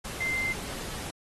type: tone in noise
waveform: sine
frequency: 2083 Hz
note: C7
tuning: 8 cents flat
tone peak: -27 dBFS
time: 0.2-0.53 s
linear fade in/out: 10 ms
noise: pink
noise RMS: -38 dBFS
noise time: 0.04-1.11 s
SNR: +8 dB
effects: AAC 32 kbps